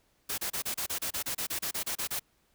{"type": "noise bursts", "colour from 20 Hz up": "white", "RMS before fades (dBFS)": -33, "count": 16, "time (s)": [0.29, 2.196], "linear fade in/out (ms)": 10, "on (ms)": 91, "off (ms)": 30, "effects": ["pink hiss -70 dBFS RMS until 2.54 s"]}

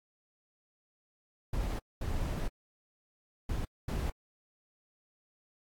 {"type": "noise bursts at uneven times", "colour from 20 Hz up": "brown", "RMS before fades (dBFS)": -33, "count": 4, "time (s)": [[1.53, 1.79], [2.01, 2.48], [3.49, 3.65], [3.88, 4.1]], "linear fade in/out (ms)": 5, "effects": ["AAC 64 kbps"]}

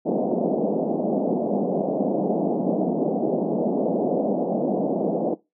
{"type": "band-pass noise", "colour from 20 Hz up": "pink", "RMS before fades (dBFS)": -23, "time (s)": [0.05, 5.35], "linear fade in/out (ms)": 20, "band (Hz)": [180, 720], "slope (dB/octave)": 48, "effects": ["noise-tail reverb RT60 0.2 s tail -19 dB re dry"]}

